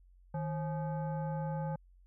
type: tone with frequency modulation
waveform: sine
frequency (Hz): 157.3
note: D#3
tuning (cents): +19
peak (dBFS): -33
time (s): 0.34-1.76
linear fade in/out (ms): 5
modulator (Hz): 693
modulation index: 0.78
effects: added 45 Hz sine -58 dBFS peak until 2.06 s